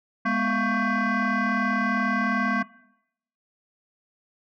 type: tone with frequency modulation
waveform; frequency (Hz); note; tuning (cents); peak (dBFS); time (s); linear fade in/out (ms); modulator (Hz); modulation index
sine; 659.3; E5; 0; -19; 0.25-2.63; 10; 452; 2.6
effects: noise-tail reverb RT60 0.8 s tail -22 dB re dry + tanh soft clip ceiling -19 dBFS